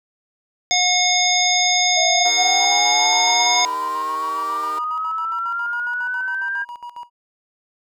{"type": "harmonic tone", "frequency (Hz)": 723, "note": "F#5", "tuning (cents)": -40, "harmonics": [1, 3, 5, 7, 9], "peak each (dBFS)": [-21, -21, -21, -21, -21], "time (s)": [0.71, 3.65], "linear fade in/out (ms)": 0}
{"type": "linear sweep", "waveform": "sine", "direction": "up", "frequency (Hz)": [645, 1610], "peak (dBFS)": -21, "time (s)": [1.96, 6.65], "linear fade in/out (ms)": 20}
{"type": "chord", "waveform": "15% pulse", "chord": "Eb major", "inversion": "none", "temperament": "equal", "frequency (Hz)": [311.1, 392, 466.2], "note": ["Eb4", "G4", "Bb4"], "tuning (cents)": [0, 0, 0], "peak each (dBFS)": [-32, -32, -29], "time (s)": [2.25, 4.79], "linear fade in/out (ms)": 5}
{"type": "tone with tremolo", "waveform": "triangle", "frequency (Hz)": 961, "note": "B5", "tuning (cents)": -48, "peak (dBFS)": -28, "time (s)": [2.58, 7.1], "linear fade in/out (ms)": 50, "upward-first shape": "square", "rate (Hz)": 7.3, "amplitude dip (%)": 80}
{"effects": []}